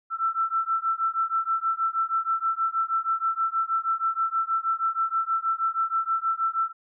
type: beating tone pair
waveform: sine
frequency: 1331 / 1337.3 Hz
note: E6 / E6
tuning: +16 / +24 cents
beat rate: 6.3 Hz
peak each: -26 dBFS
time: 0.1-6.73 s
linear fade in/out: 50 ms
effects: none